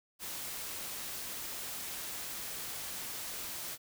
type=noise; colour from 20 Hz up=white; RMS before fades=-41 dBFS; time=0.19-3.78 s; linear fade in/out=50 ms; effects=none